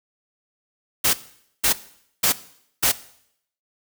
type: noise bursts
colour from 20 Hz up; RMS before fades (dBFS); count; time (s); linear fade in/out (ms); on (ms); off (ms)
white; -18; 4; 1.04-2.92; 10; 95; 500
effects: noise-tail reverb RT60 0.7 s tail -17 dB re dry